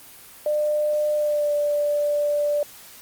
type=tone with pitch glide; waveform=sine; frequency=600 to 586.6 Hz; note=D5 to D5; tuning=+37 to -2 cents; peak=-19 dBFS; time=0.46-2.63 s; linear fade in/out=2 ms; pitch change=-39 cents; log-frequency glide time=1.14-1.52 s; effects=white hiss -45 dBFS RMS until 3.01 s + Opus 24 kbps